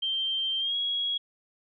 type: tone with pitch glide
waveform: sine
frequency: 3146 to 3316 Hz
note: G7 to G#7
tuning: +6 to -3 cents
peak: -26 dBFS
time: 0.02-1.18 s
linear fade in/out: 10 ms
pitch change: +91 cents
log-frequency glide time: 0.59-0.75 s
effects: none